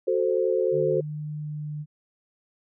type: chord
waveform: sine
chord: F# diminished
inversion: none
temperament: equal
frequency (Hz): 370 / 440 / 523.3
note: F#4 / A4 / C5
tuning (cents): 0 / 0 / 0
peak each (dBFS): -25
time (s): 0.07-1.01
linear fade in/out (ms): 10
type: tone with pitch glide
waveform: sine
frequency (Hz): 150.9 to 149.86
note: D3 to D3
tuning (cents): +47 to +35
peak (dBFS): -30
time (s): 0.71-1.86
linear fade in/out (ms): 50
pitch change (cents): -12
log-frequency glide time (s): 1.34-1.63
effects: none